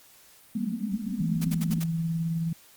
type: band-pass noise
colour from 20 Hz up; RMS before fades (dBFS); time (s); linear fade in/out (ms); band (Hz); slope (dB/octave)
pink; -31; 0.55-1.79; 5; 190 to 250; 96
type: tone with tremolo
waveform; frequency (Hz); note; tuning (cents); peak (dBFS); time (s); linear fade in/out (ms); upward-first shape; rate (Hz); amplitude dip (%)
sine; 164.81; E3; 0; -24; 1.2-2.53; 5; sine; 19; 30
type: noise bursts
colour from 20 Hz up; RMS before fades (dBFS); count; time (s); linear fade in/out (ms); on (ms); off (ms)
white; -37; 5; 1.41-1.842; 10; 40; 58
effects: white hiss -55 dBFS RMS until 2.76 s + Opus 48 kbps